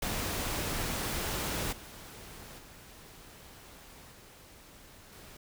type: noise with level steps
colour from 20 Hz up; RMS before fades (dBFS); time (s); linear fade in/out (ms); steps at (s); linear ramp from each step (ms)
pink; -34 / -48 / -52 / -54 / -51; 0.02-5.37; 5; 1.72 / 2.58 / 4.11 / 5.12; 10
effects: none